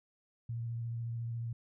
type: tone with vibrato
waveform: sine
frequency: 116.54 Hz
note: A#2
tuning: in tune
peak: -35 dBFS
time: 0.49-1.53 s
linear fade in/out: 5 ms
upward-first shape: sine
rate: 14 Hz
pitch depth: 19 cents each way
effects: none